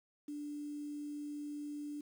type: tone with quantisation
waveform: sine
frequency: 293.7 Hz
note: D4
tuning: in tune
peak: -40 dBFS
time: 0.28-2.01 s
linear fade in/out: 5 ms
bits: 10
effects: none